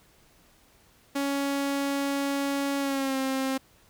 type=tone with pitch glide; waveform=sawtooth; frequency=279.1 to 265.9 Hz; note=C#4 to C4; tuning=+12 to +28 cents; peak=-22 dBFS; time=1.15-3.58 s; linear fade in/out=10 ms; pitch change=-84 cents; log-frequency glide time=2.79-3.17 s; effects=pink hiss -60 dBFS RMS until 3.89 s